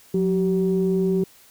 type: tone pair together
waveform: sine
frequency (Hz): 180.8 / 383.1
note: F#3 / G4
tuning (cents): -40 / -40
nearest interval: octave + minor second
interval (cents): 1300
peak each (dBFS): -20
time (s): 0.14-1.24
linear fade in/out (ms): 5
effects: tanh soft clip ceiling -11 dBFS + white hiss -52 dBFS RMS until 1.5 s